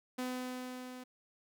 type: tone with level ramp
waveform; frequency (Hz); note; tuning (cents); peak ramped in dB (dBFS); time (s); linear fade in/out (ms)
sawtooth; 252.7; B3; +40; -31 to -42; 0.18-1.04; 10
effects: none